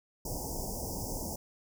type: band-stop noise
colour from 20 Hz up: pink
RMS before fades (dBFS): -37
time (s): 0.25-1.36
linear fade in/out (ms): 5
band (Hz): 950 to 5000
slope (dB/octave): 96
effects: none